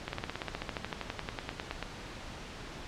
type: slowing click train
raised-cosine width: 0.3 ms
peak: -18 dBFS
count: 23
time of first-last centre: 0.08-1.827 s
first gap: 51 ms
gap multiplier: 1.04
effects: pink hiss -44 dBFS RMS until 2.87 s + low-pass 5000 Hz 12 dB/octave